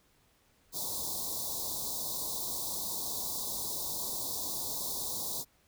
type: band-stop noise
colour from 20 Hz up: white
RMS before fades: -36 dBFS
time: 0.72-5.45 s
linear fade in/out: 50 ms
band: 1100 to 3600 Hz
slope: 96 dB/octave
effects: pink hiss -68 dBFS RMS until 5.67 s